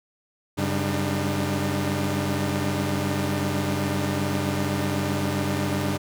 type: tone cluster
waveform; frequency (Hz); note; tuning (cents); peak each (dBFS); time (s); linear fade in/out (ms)
sawtooth; 95.3 / 139.7 / 198.4 / 302; G2 / C#3 / G3 / D4; -48 / +14 / +21 / +48; -25; 0.57-5.98; 20
effects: none